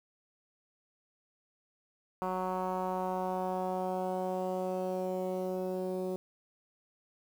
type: tone with low-pass filter sweep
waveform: 10% pulse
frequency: 185 Hz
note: F#3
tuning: in tune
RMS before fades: -34 dBFS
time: 2.22-6.16 s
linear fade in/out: 0 ms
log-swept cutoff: 1100 to 440 Hz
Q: 1.9
effects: 9-bit